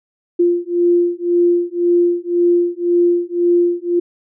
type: beating tone pair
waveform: sine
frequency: 347.5 / 349.4 Hz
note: F4 / F4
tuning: -9 / +1 cents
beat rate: 1.9 Hz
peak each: -15 dBFS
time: 0.39-4 s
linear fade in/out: 10 ms
effects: none